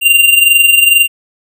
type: tone with amplitude modulation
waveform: square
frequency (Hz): 2782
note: F7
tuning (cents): -7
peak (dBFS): -3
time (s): 0.01-1.08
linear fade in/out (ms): 50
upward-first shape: sine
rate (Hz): 22.2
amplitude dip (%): 60
effects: none